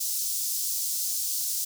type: high-pass noise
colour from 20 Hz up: pink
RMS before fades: -29 dBFS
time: 0-1.65 s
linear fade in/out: 10 ms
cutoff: 5300 Hz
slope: 24 dB/octave
effects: none